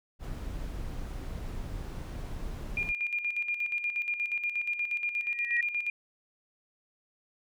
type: noise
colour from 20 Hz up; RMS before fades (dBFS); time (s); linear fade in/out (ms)
brown; -37; 0.19-2.93; 50
type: tone with tremolo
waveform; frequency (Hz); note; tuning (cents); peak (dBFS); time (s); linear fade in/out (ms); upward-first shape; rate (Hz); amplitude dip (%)
sine; 2413; D7; +46; -27; 2.77-5.9; 2; square; 8.4; 60
type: tone with exponential growth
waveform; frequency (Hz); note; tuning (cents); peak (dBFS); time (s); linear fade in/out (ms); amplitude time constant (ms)
sine; 1900; A#6; +33; -22; 5.21-5.61; 5; 85
effects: none